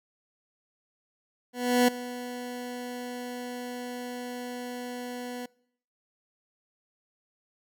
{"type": "tone with ADSR envelope", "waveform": "20% pulse", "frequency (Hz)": 246.2, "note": "B3", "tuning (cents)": -5, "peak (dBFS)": -13, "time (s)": [1.53, 5.46], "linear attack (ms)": 350, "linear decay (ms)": 8, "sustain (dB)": -17, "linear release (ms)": 5, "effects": ["noise-tail reverb RT60 0.7 s tail -25 dB re dry"]}